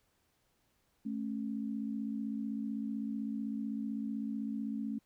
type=tone pair together; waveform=sine; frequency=217.3 / 273.1 Hz; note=A3 / C#4; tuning=-21 / -26 cents; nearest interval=major third; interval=395 cents; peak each=-36 / -39 dBFS; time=1.05-4.99 s; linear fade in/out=10 ms; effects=pink hiss -75 dBFS RMS until 5.05 s